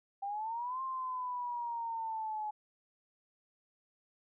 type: exponential two-way sweep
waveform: sine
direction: up then down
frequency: 784 to 1060 to 844 Hz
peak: -35 dBFS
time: 0.22-2.51 s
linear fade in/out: 10 ms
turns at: 0.82 s
effects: none